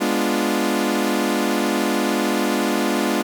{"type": "chord", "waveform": "sawtooth", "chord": "G# diminished seventh", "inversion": "none", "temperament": "equal", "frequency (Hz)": [207.7, 246.9, 293.7, 349.2], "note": ["G#3", "B3", "D4", "F4"], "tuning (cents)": [0, 0, 0, 0], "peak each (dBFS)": -20, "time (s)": [0, 3.23], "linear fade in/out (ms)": 20, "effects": []}